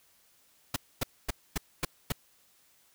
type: noise bursts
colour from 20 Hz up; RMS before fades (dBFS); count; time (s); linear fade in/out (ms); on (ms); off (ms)
pink; -29; 6; 0.74-2.122; 5; 22; 250
effects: white hiss -65 dBFS RMS until 2.94 s